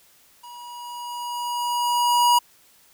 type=tone with level ramp; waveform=square; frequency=964 Hz; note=B5; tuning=42 cents flat; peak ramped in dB=-40 to -14 dBFS; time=0.43-2.39 s; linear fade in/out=10 ms; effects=white hiss -56 dBFS RMS until 2.93 s